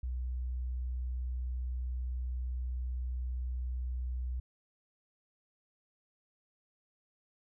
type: tone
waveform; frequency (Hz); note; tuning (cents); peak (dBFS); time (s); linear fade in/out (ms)
sine; 62.3; B1; +16; -33; 0.03-4.4; 5
effects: none